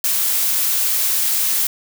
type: noise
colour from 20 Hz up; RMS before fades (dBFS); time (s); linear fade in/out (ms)
blue; -18; 0.04-1.67; 2
effects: none